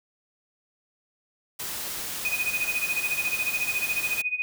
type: noise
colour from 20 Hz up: white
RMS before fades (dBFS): -33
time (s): 1.59-4.22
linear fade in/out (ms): 10
type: tone with tremolo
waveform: sine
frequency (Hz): 2489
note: D#7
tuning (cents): 0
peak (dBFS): -22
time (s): 2.25-4.42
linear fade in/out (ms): 0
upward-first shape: sine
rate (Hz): 14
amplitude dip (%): 85
effects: none